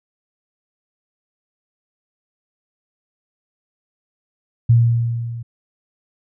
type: tone with level ramp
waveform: sine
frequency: 117.2 Hz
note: A#2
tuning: 10 cents sharp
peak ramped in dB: -7 to -27 dBFS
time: 4.69-5.43 s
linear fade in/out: 10 ms
effects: none